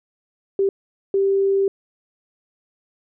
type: tone bursts at uneven times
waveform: sine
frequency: 392 Hz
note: G4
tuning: in tune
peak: -15 dBFS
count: 2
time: 0.59-0.69 / 1.14-1.68 s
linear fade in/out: 2 ms
effects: none